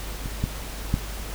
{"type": "clicks", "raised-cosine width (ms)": 5, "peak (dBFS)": [-18, -11, -8], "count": 3, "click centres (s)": [0.259, 0.44, 0.941], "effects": ["added 50 Hz sine -33 dBFS peak until 1.34 s", "pink hiss -37 dBFS RMS until 1.34 s"]}